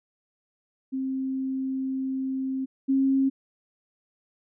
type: tone pair in turn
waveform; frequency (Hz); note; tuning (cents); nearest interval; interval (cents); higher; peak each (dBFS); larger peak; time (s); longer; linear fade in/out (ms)
sine; 264.6 / 269.1; C4 / C4; +20 / +49; unison; 29; second; -26 / -19; second; 0.92-2.66 / 2.88-3.3; first; 20
effects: none